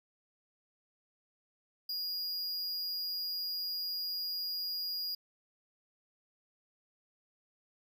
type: tone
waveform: square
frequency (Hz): 4862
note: D#8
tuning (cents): -41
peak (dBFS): -35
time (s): 1.89-5.15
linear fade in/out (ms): 5
effects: none